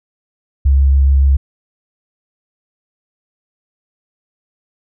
sine tone with vibrato, 68.4 Hz, C#2, 23 cents flat, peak -7 dBFS, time 0.65-1.37 s, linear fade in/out 10 ms, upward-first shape sine, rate 7.1 Hz, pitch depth 12 cents each way, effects none

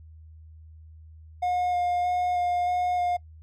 triangle tone with vibrato, 715 Hz, F5, 41 cents sharp, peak -21 dBFS, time 1.42-3.17 s, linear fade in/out 10 ms, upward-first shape square, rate 1.6 Hz, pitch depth 10 cents each way, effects noise-tail reverb RT60 0.1 s tail -23 dB re dry + added 79 Hz sine -45 dBFS peak until 3.42 s

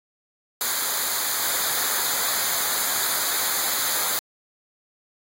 white noise with comb filter, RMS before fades -24 dBFS, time 0.61-4.19 s, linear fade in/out 0 ms, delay 0.36 ms, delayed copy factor -0.75, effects AAC 48 kbps

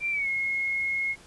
sine tone with pitch glide, 2358 to 2162 Hz, D7 to C#7, +6 to -44 cents, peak -25 dBFS, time 0-1.16 s, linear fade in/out 50 ms, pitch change -150 cents, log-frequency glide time 0.11-0.28 s, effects pink hiss -52 dBFS RMS until 1.26 s + resampled to 24000 Hz

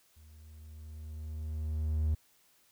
triangle tone with level ramp, 77.4 Hz, D#2, 9 cents flat, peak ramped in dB -52 to -23 dBFS, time 0.16-2.15 s, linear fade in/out 10 ms, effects tanh soft clip ceiling -19 dBFS + white hiss -67 dBFS RMS until 2.71 s

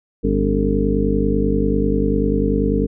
harmonic tone with a mistuned harmonic, 50.2 Hz, G1, 42 cents sharp, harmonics 1 / 2 / 3 / 4 / 5 / 6 / 8 / 9, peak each -21 / -27 / -27 / -21 / -26 / -22 / -26 / -22 dBFS, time 0.23-2.87 s, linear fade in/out 20 ms, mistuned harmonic 6, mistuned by -73 cents, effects none

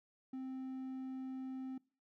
triangle tone, 261.6 Hz, C4, in tune, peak -39 dBFS, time 0.33-1.78 s, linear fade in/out 5 ms, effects noise-tail reverb RT60 0.4 s tail -24 dB re dry

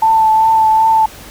sine tone with vibrato, 883 Hz, A5, 6 cents sharp, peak -7 dBFS, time 0.02-1.06 s, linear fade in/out 5 ms, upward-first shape triangle, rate 2.6 Hz, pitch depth 22 cents each way, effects pink hiss -35 dBFS RMS until 1.3 s

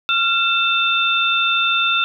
sine tone cluster, 1376 / 2657 / 3587 Hz, F6 / E7 / A7, -26 / +13 / +33 cents, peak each -19 dBFS, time 0.09-2.04 s, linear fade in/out 0 ms, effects none

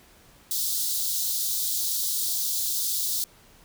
white high-pass noise, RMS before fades -27 dBFS, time 0.51-3.24 s, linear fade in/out 0 ms, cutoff 3600 Hz, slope 48 dB/octave, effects pink hiss -55 dBFS RMS until 3.64 s

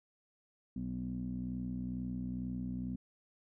15% pulse tone with low-pass filter, 62.2 Hz, B1, 13 cents sharp, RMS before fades -39 dBFS, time 0.76-2.96 s, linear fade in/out 5 ms, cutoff 230 Hz, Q 6.4, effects none

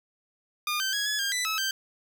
15% pulse tone with pitch steps, 1213 / 1550 / 1663 / 1698 / 1606 / 1989 / 1296 / 1564 Hz, D#6 / G6 / G#6 / G#6 / G6 / B6 / E6 / G6, -44 / -20 / +2 / +38 / +41 / +12 / -30 / -4 cents, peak -20 dBFS, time 0.67-1.71 s, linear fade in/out 2 ms, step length 130 ms, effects none

